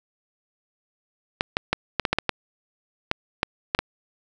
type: clicks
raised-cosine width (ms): 0.3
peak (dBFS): -4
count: 12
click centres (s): 1.409 / 1.569 / 1.73 / 1.997 / 2.052 / 2.13 / 2.186 / 2.293 / 3.114 / 3.431 / 3.749 / 3.79
effects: none